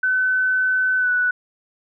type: tone with pitch glide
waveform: sine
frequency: 1514 to 1481.1 Hz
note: F#6 to F#6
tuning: +39 to +1 cents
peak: -16 dBFS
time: 0.03-1.31 s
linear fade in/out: 5 ms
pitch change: -38 cents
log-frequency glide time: 0.98-1.1 s
effects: none